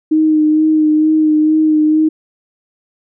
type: tone with vibrato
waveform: sine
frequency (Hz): 309.6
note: D#4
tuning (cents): -9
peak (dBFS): -8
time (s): 0.11-2.09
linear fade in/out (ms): 10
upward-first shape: sine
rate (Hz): 2.2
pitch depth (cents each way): 21
effects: none